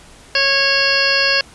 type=harmonic tone; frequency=550 Hz; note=C#5; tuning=14 cents flat; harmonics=1 / 2 / 3 / 4 / 5 / 6 / 8 / 9 / 10; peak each=-22 / -26 / -18 / -26 / -19 / -28 / -19 / -20 / -27 dBFS; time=0.35-1.41 s; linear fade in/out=2 ms; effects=pink hiss -43 dBFS RMS until 1.54 s + resampled to 24000 Hz